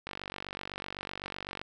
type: click train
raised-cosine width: 0.3 ms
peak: -21 dBFS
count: 75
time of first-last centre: 0.07-1.615 s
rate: 47.9 Hz
effects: none